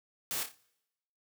white noise with echo, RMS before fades -35 dBFS, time 0.31-0.43 s, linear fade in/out 0 ms, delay 29 ms, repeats 4, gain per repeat -7 dB, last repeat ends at 0.546 s, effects noise-tail reverb RT60 0.9 s tail -24 dB re dry + high-pass 80 Hz 12 dB/octave

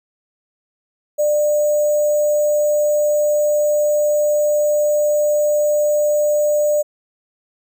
sine tone with sample-and-hold, 596 Hz, D5, 25 cents sharp, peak -13 dBFS, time 1.18-6.83 s, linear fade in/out 20 ms, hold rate 7350 Hz, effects none

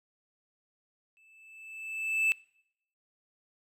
triangle tone with exponential growth, 2633 Hz, E7, 3 cents flat, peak -20 dBFS, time 1.17-2.32 s, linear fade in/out 0 ms, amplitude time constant 250 ms, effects noise-tail reverb RT60 0.7 s tail -24 dB re dry

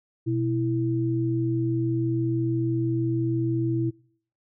sine tone pair together, 123.47 / 329.6 Hz, B2 / E4, 0 / 0 cents, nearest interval octave + perfect fourth, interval 1700 cents, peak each -25 dBFS, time 0.26-3.91 s, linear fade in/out 20 ms, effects noise-tail reverb RT60 0.6 s tail -25 dB re dry

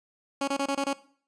15% pulse tone bursts, 277.2 Hz, C#4, in tune, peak -19 dBFS, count 6, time 0.41-0.932 s, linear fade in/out 5 ms, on 67 ms, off 24 ms, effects noise-tail reverb RT60 0.5 s tail -18 dB re dry + resampled to 22050 Hz

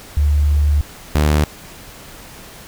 sine / sawtooth tone pair in turn, 73.42 / 75.18 Hz, D2 / D2, 0 / +41 cents, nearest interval unison, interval 41 cents, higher second, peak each -11 / -8 dBFS, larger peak second, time 0.17-0.81 / 1.15-1.44 s, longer first, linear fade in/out 0 ms, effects pink hiss -38 dBFS RMS until 2.67 s

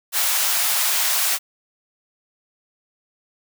white high-pass noise, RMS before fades -20 dBFS, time 0.12-1.39 s, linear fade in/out 50 ms, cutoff 640 Hz, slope 24 dB/octave, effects none

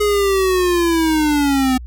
square linear sweep, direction down, 420 to 253.4 Hz, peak -14 dBFS, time 0-1.78 s, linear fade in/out 10 ms, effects added 60 Hz sine -29 dBFS peak until 1.86 s

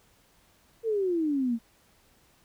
sine exponential sweep, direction down, 466.2 to 223.2 Hz, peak -24 dBFS, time 0.83-1.59 s, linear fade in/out 50 ms, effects pink hiss -63 dBFS RMS until 2.44 s

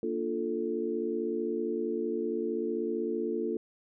sine chord, Bb major seventh, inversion none, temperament equal, 233.1 / 293.7 / 349.2 / 440 Hz, Bb3 / D4 / F4 / A4, 0 / 0 / 0 / 0 cents, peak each -36 / -38 / -33 / -33 dBFS, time 0.03-3.57 s, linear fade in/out 2 ms, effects none

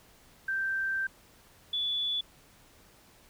sine tone pair in turn, 1566 / 3445 Hz, G6 / A7, -2 / -37 cents, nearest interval octave + major second, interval 1365 cents, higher second, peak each -28 dBFS, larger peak neither, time 0.48-1.07 / 1.73-2.21 s, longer first, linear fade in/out 5 ms, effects pink hiss -59 dBFS RMS until 3.29 s

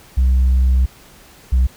sine tone pair in turn, 64.3 / 63.34 Hz, C2 / B1, -30 / +44 cents, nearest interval unison, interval 26 cents, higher first, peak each -8 dBFS, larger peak neither, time 0.17-0.86 / 1.52-1.67 s, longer first, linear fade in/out 10 ms, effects tanh soft clip ceiling -9 dBFS + pink hiss -45 dBFS RMS until 1.76 s

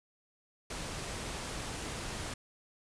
pink low-pass noise, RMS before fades -40 dBFS, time 0.7-2.34 s, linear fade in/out 5 ms, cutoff 10000 Hz, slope 48 dB/octave, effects none

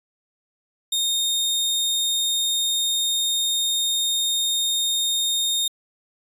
sawtooth tone, 3684 Hz, A#7, 21 cents flat, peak -17 dBFS, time 0.92-5.68 s, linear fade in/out 5 ms, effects resampled to 32000 Hz

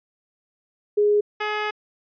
sine / 10% pulse tone pair in turn, 415.3 / 422.8 Hz, G#4 / G#4, 0 / +31 cents, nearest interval unison, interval 31 cents, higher second, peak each -15 dBFS, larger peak neither, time 0.97-1.21 / 1.4-1.71 s, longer second, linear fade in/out 10 ms, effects resampled to 11025 Hz

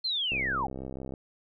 sine linear sweep, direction down, 4268 to 721 Hz, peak -27 dBFS, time 0.04-0.67 s, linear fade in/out 10 ms
click train, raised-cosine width 2 ms, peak -25 dBFS, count 55, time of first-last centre 0.32-1.138 s, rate 66 Hz
effects none

